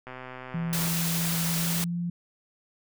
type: click train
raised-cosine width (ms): 0.5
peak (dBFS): -25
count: 105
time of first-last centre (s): 0.07-0.883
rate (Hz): 128
type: tone with pitch glide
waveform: sine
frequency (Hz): 167.3 to 173.4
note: E3 to F3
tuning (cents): +26 to -12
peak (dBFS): -27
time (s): 0.54-2.1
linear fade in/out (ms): 5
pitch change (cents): +62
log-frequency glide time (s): 1.57-1.98
type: noise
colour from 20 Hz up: white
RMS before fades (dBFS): -30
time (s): 0.73-1.84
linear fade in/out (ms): 0
effects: none